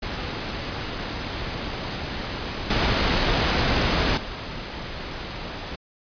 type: noise with level steps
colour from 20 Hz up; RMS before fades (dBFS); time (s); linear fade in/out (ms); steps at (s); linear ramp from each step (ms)
pink; -30 / -21 / -33; 0.02-5.76; 10; 2.7 / 4.17; 5
effects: resampled to 11025 Hz